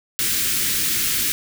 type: band-stop noise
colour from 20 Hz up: white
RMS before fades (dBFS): -21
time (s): 0.19-1.32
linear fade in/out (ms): 0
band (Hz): 370 to 1500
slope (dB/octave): 24
effects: none